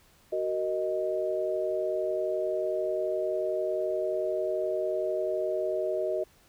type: chord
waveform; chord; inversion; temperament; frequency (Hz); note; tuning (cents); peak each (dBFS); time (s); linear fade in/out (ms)
sine; D# minor; first; equal with one note detuned; 374.9 / 466.2 / 622.3; F#4 / A#4 / D#5; +23 / 0 / 0; -31 / -35 / -29; 0.32-6.24; 10
effects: pink hiss -61 dBFS RMS until 6.48 s